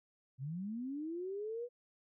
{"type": "linear sweep", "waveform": "sine", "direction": "up", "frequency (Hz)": [123.3, 493.9], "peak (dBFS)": -38, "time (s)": [0.38, 1.69], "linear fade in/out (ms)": 50, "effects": []}